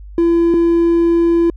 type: tone pair in turn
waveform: triangle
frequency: 337.9 / 337.9 Hz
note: E4 / E4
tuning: +43 / +43 cents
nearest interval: unison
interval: 0 cents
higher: neither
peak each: -7 dBFS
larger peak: neither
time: 0.18-0.54 / 0.54-1.5 s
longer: second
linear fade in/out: 2 ms
effects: tanh soft clip ceiling -3 dBFS + added 50 Hz sine -31 dBFS peak until 1.56 s